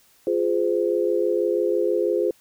sine chord, F minor, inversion none, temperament equal with one note detuned, 349.2 / 415.3 / 513.7 Hz, F4 / Ab4 / C5, 0 / 0 / -32 cents, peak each -23 / -23 / -24 dBFS, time 0.27-2.31 s, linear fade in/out 2 ms, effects white hiss -58 dBFS RMS until 2.4 s

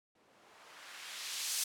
violet noise with low-pass filter sweep, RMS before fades -43 dBFS, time 0.15-1.64 s, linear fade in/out 5 ms, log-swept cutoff 350 to 7500 Hz, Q 0.73, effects none

